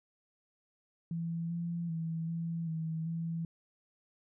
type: tone with pitch steps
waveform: sine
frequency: 167 / 170.3 / 163.4 / 166.6 / 160.9 / 165.6 Hz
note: E3 / F3 / E3 / E3 / E3 / E3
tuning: +23 / -43 / -15 / +19 / -42 / +8 cents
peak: -33 dBFS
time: 1.11-3.45 s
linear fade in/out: 2 ms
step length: 390 ms
effects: none